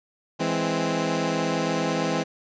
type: chord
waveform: 15% pulse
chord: E augmented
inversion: none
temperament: equal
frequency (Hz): 164.81 / 207.7 / 261.6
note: E3 / G#3 / B#3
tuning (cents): 0 / 0 / 0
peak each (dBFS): -20 / -23 / -21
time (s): 0.39-2.24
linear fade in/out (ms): 20
effects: resampled to 16000 Hz